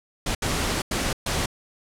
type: noise bursts at uneven times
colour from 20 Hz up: pink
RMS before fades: -25 dBFS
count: 4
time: 0.26-0.35 / 0.42-0.82 / 0.91-1.13 / 1.26-1.46 s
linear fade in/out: 5 ms
effects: low-pass 10000 Hz 12 dB/octave